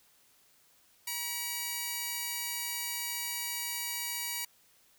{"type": "tone pair together", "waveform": "5% pulse", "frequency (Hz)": [960.4, 2281], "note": ["B5", "C#7"], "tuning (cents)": [-49, 49], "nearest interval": "octave + minor third", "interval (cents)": 1498, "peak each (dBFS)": -26, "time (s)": [1.07, 4.45], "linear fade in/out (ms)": 5, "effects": ["white hiss -65 dBFS RMS until 4.98 s"]}